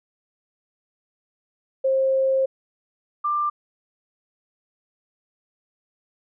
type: tone pair in turn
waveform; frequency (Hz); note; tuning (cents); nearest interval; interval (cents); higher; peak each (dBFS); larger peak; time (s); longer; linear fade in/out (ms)
sine; 532 / 1187.1; C5 / D6; +29 / +18; octave + major second; 1389; second; -17 / -20; first; 1.84-2.46 / 3.24-3.5; first; 10
effects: none